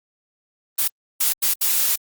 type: noise bursts at uneven times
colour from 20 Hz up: blue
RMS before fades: -19 dBFS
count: 4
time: 0.78-0.88 / 1.2-1.33 / 1.42-1.54 / 1.61-1.96 s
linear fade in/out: 10 ms
effects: Opus 24 kbps

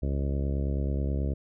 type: harmonic tone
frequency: 69.3 Hz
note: C#2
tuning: in tune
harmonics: 1 / 2 / 3 / 4 / 5 / 6 / 7 / 8 / 9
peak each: -27 / -33 / -37 / -39 / -41 / -43 / -44 / -45 / -46 dBFS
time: 0.02-1.34 s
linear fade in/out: 10 ms
effects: none

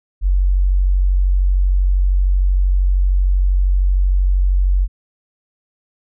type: tone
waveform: sine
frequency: 46.46 Hz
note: F#1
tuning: 8 cents sharp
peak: -11 dBFS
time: 0.21-4.88 s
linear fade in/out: 50 ms
effects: none

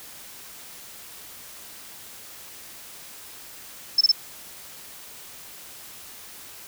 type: tone bursts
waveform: sine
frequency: 5274 Hz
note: E8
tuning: in tune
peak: -13 dBFS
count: 3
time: 3.98-4.117 s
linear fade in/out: 5 ms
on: 29 ms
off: 25 ms
effects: white hiss -43 dBFS RMS until 6.67 s

